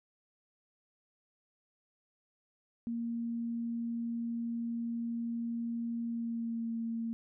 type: tone with pitch glide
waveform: sine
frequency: 233.1 to 229 Hz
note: A#3 to A#3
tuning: 0 to -31 cents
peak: -33 dBFS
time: 2.87-7.13 s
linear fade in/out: 0 ms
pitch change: -31 cents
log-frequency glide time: 6.05-6.72 s
effects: none